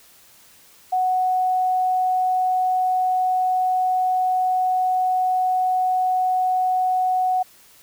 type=tone; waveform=sine; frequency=740 Hz; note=F#5; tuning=in tune; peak=-17 dBFS; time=0.92-7.43 s; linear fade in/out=10 ms; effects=white hiss -51 dBFS RMS until 7.82 s